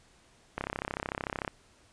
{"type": "click train", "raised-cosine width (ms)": 0.5, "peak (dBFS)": -17, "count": 31, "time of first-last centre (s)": [0.58, 1.478], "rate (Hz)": 33.4, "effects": ["pink hiss -62 dBFS RMS until 1.92 s", "resampled to 22050 Hz"]}